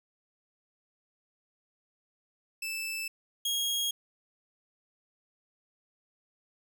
sawtooth tone pair in turn, 2637 / 3277 Hz, E7 / G#7, 0 / -24 cents, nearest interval major third, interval 376 cents, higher second, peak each -30 / -25 dBFS, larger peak second, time 2.62-3.08 / 3.45-3.91 s, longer neither, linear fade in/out 5 ms, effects none

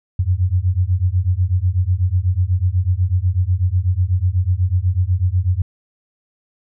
sine beating tone pair, 87.31 / 95.41 Hz, F2 / G2, 0 / -46 cents, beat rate 8.1 Hz, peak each -17 dBFS, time 0.19-5.62 s, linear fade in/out 5 ms, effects none

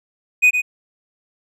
triangle tone with echo, 2489 Hz, D#7, in tune, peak -7 dBFS, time 0.42-0.51 s, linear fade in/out 20 ms, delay 110 ms, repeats 1, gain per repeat -7 dB, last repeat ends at 0.62 s, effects none

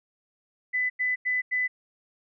sine tone bursts, 2002 Hz, B6, 23 cents sharp, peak -23 dBFS, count 4, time 0.73-1.68 s, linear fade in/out 20 ms, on 170 ms, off 90 ms, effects none

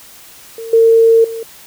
sine tone with level steps, 454.6 Hz, A#4, 43 cents flat, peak -24 / -5 / -21 dBFS, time 0.58-1.43 s, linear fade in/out 2 ms, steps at 0.73 / 1.24 s, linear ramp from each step 5 ms, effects white hiss -39 dBFS RMS until 1.66 s

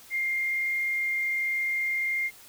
sine tone with frequency modulation, 2114 Hz, C7, 17 cents sharp, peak -25 dBFS, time 0.1-2.31 s, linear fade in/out 50 ms, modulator 41.4 Hz, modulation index 0.38, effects white hiss -51 dBFS RMS until 2.48 s

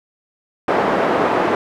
pink band-pass noise, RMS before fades -17 dBFS, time 0.68-1.55 s, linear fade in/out 2 ms, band 370 to 1100 Hz, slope 12 dB/octave, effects none

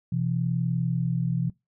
sine tone pair together, 127.81 / 168.3 Hz, C3 / E3, -40 / +36 cents, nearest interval perfect fourth, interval 476 cents, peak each -26 dBFS, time 0.12-1.5 s, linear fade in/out 5 ms, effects noise-tail reverb RT60 0.2 s tail -22 dB re dry

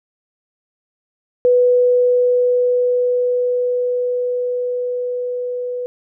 sine tone with level ramp, 493.9 Hz, B4, in tune, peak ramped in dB -9 to -21 dBFS, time 1.45-5.86 s, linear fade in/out 0 ms, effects none

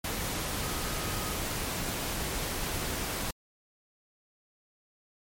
sine tone in noise, 1258 Hz, D#6, 19 cents sharp, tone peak -43 dBFS, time 0.63-1.38 s, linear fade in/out 5 ms, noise pink, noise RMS -33 dBFS, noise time 0.04-3.31 s, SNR -13 dB, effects MP3 64 kbps

